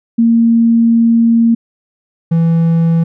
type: tone pair in turn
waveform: sine / triangle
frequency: 230.6 / 165.64 Hz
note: A#3 / E3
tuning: -19 / +9 cents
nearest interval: tritone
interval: 572 cents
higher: first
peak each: -6 dBFS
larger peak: neither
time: 0.18-1.55 / 2.31-3.04 s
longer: first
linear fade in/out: 10 ms
effects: none